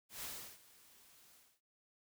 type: noise with ADSR envelope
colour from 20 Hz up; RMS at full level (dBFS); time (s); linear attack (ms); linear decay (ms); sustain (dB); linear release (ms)
white; -44; 0.09-1.61; 140; 350; -20; 260
effects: none